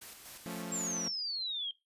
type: noise with tremolo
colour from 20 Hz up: white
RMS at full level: -48 dBFS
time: 0.01-0.93 s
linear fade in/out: 10 ms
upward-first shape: square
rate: 4.1 Hz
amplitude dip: 40%
type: chord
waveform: sawtooth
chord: F augmented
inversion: none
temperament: equal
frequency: 174.61 / 220 / 277.2 Hz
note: F3 / A3 / C#4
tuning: 0 / 0 / 0 cents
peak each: -38 / -39 / -42 dBFS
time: 0.46-1.08 s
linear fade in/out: 0 ms
type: exponential sweep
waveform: sine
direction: down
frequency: 7580 to 3171 Hz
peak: -34 dBFS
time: 0.72-1.71 s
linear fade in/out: 2 ms
effects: noise-tail reverb RT60 0.2 s tail -19 dB re dry + resampled to 32000 Hz